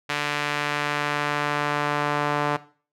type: tone with band-pass filter sweep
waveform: sawtooth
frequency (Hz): 146.83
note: D3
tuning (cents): 0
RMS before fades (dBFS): -25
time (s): 0.09-2.57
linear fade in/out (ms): 10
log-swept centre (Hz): 2300 to 1000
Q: 0.96
effects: noise-tail reverb RT60 0.4 s tail -17 dB re dry